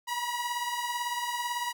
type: beating tone pair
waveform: sawtooth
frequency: 960 / 978 Hz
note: B5 / B5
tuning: -49 / -17 cents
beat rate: 18 Hz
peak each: -28 / -32 dBFS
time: 0.07-1.73 s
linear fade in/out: 20 ms
effects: none